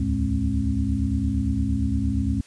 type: tone cluster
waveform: sine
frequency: 69.2 / 77.9 / 109.1 / 208.3 / 269.1 Hz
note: C#2 / D#2 / A2 / G#3 / C4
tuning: -2 / +3 / -14 / +5 / +49 cents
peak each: -27 dBFS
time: 0-2.41 s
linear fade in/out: 5 ms
effects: white hiss -53 dBFS RMS until 2.46 s + resampled to 22050 Hz